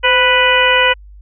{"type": "harmonic tone with a mistuned harmonic", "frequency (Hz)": 493.9, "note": "B4", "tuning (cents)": 0, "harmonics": [1, 2, 3, 4, 5, 6], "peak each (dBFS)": [-16, -16, -16, -16, -16, -16], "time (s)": [0.03, 0.94], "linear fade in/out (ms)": 20, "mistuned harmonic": 1, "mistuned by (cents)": 63, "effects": ["added 50 Hz sine -35 dBFS peak until 1.21 s"]}